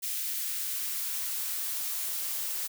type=noise with high-pass filter sweep; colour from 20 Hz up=blue; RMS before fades=-33 dBFS; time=0.02-2.68 s; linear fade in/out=20 ms; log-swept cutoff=2100 to 390 Hz; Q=1; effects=none